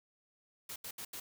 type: noise bursts at uneven times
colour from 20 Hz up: white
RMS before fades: -44 dBFS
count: 4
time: 0.69-0.76 / 0.84-0.91 / 0.98-1.05 / 1.13-1.2 s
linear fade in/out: 5 ms
effects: none